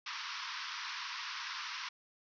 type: band-pass noise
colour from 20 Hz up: pink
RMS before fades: -42 dBFS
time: 0.06-1.89 s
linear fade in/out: 5 ms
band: 950 to 5800 Hz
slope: 96 dB/octave
effects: none